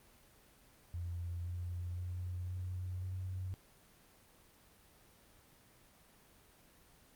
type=tone with pitch steps; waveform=sine; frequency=86.6 / 88.11 / 89.65 / 91.22 / 92.82 Hz; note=F2 / F2 / F2 / F#2 / F#2; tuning=-14 / +16 / +46 / -24 / +6 cents; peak=-38 dBFS; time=0.94-3.54 s; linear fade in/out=0 ms; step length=520 ms; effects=pink hiss -64 dBFS RMS until 7.15 s + Opus 24 kbps